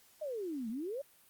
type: exponential two-way sweep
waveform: sine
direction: down then up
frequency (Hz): 640 to 213.2 to 591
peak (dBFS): -36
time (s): 0.21-1.02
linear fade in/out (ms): 10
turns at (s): 0.69
effects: white hiss -64 dBFS RMS until 1.29 s + Opus 48 kbps